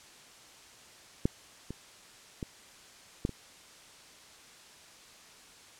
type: clicks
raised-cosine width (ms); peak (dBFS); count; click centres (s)
3; -12 / -25 / -22 / -15 / -26; 5; 1.255 / 1.706 / 2.428 / 3.251 / 3.293
effects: white hiss -54 dBFS RMS until 5.79 s + low-pass 8000 Hz 12 dB/octave